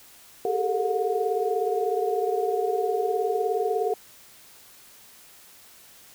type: tone cluster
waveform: sine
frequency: 395.9 / 432.7 / 452.3 / 724 Hz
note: G4 / A4 / A4 / F#5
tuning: +17 / -29 / +48 / -38 cents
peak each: -28 dBFS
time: 0.45-3.94 s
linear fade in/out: 2 ms
effects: white hiss -51 dBFS RMS until 6.14 s